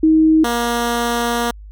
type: tone pair in turn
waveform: sine / 10% pulse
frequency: 316.1 / 236.8 Hz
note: D#4 / A#3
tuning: +27 / +27 cents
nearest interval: perfect fourth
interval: 500 cents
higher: first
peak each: -8 dBFS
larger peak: neither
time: 0.03-0.44 / 0.44-1.51 s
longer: second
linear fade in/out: 5 ms
effects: added 51 Hz sine -33 dBFS peak until 1.71 s + MP3 96 kbps